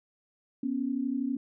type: tone pair together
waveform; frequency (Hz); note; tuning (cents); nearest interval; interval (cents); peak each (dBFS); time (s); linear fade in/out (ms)
sine; 244.2 / 276.5; B3 / C#4; -19 / -4; major second; 215; -31 / -30; 0.63-1.37; 5
effects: none